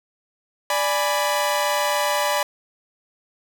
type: chord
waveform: sawtooth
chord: G# diminished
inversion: second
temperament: equal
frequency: 587.3 / 830.6 / 987.8 Hz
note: D5 / G#5 / B5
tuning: 0 / 0 / 0 cents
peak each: -19 / -22 / -20 dBFS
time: 0.7-2.43 s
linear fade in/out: 2 ms
effects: none